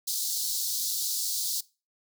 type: high-pass noise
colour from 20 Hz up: pink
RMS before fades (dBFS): -30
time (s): 0.07-1.61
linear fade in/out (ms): 10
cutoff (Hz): 4000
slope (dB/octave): 48
effects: noise-tail reverb RT60 0.3 s tail -21 dB re dry